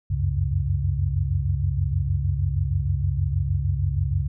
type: tone cluster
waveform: sine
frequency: 68.1 / 89.5 / 95.9 / 137.3 Hz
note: C#2 / F2 / G2 / C#3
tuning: -30 / +43 / -37 / -16 cents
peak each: -26 dBFS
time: 0.1-4.28 s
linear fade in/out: 10 ms
effects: none